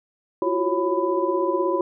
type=tone cluster; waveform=sine; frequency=339.1 / 358.6 / 374.5 / 551 / 997 Hz; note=E4 / F4 / F#4 / C#5 / B5; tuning=+49 / +46 / +21 / -11 / +16 cents; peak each=-26 dBFS; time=0.42-1.81 s; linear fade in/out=2 ms; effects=none